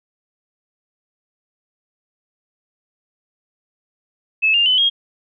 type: tone with pitch steps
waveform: sine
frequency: 2600 / 2803 / 3021 / 3257 Hz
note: E7 / F7 / F#7 / G#7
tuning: -24 / +6 / +35 / -34 cents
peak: -12 dBFS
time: 4.42-4.9 s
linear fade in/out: 20 ms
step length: 120 ms
effects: none